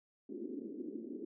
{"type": "band-pass noise", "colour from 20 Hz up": "white", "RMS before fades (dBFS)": -44, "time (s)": [0.29, 1.25], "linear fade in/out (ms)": 5, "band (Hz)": [230, 380], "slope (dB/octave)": 48, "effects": []}